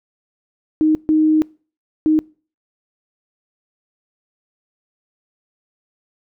sine tone bursts at uneven times, 311.1 Hz, D#4, in tune, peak -11 dBFS, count 3, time 0.81-0.95 / 1.09-1.42 / 2.06-2.19 s, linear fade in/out 0 ms, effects noise-tail reverb RT60 0.4 s tail -25 dB re dry

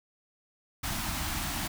pink band-stop noise, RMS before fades -33 dBFS, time 0.83-1.68 s, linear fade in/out 10 ms, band 330 to 660 Hz, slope 48 dB/octave, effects none

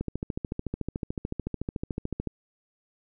click train, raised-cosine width 3 ms, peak -17 dBFS, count 32, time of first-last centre 0.01-2.273 s, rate 13.7 Hz, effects none

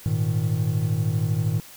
triangle chord, Ab suspended second, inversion none, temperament equal, 103.83 / 116.54 / 155.56 Hz, Ab2 / Bb2 / Eb3, 0 / 0 / 0 cents, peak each -23 dBFS, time 0.06-1.6 s, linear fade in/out 0 ms, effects white hiss -45 dBFS RMS until 1.76 s

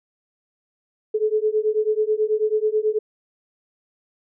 sine beating tone pair, 425.6 / 434.8 Hz, G#4 / A4, +42 / -21 cents, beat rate 9.2 Hz, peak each -21 dBFS, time 1.14-2.99 s, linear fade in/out 10 ms, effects none

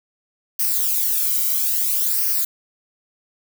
violet noise with flanger, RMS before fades -20 dBFS, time 0.59-2.45 s, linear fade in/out 5 ms, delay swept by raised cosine 0.27 to 1.16 ms, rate 0.6 Hz, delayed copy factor -0.65, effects none

